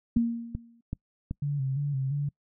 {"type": "tone with exponential decay", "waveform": "sine", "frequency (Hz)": 233.1, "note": "A#3", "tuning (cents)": 0, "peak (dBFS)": -19, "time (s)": [0.16, 0.81], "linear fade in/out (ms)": 5, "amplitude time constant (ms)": 140}
{"type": "click train", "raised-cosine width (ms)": 5, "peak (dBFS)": -19, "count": 4, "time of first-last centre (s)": [0.17, 1.311], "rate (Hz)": 2.63}
{"type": "tone with vibrato", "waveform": "sine", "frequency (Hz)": 138.59, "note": "C#3", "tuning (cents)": 0, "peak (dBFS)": -26, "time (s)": [1.42, 2.29], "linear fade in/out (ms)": 5, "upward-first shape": "square", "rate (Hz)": 2.9, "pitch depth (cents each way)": 65}
{"effects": ["noise-tail reverb RT60 0.1 s tail -26 dB re dry"]}